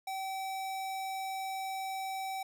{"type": "tone", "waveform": "square", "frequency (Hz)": 768, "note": "G5", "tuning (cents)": -36, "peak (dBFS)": -36, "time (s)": [0.07, 2.43], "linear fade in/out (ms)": 5, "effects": []}